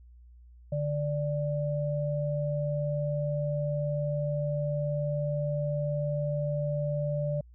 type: tone pair together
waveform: sine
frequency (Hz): 146.83 / 587.3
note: D3 / D5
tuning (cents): 0 / 0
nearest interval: 2 octaves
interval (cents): 2400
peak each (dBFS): -29 / -31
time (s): 0.72-7.41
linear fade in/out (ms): 5
effects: added 60 Hz sine -50 dBFS peak until 7.54 s